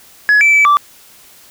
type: tone with pitch steps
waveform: sine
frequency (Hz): 1689 / 2322 / 2305 / 1166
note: G#6 / D7 / D7 / D6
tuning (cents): +29 / -20 / -33 / -13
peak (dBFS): -4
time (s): 0.29-0.77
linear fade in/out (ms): 0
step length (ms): 120
effects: tanh soft clip ceiling -5 dBFS + white hiss -43 dBFS RMS until 1.5 s